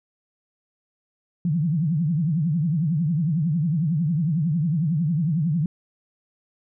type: tone with vibrato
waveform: sine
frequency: 160 Hz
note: D#3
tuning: 49 cents sharp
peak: -19 dBFS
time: 1.45-5.66 s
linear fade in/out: 2 ms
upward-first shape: triangle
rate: 11 Hz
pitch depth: 250 cents each way
effects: none